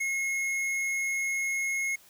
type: tone with hard clipping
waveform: sine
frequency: 2165 Hz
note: C#7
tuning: 41 cents flat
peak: -29 dBFS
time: 0-1.96 s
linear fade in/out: 10 ms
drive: 11 dB
effects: white hiss -57 dBFS RMS until 2.09 s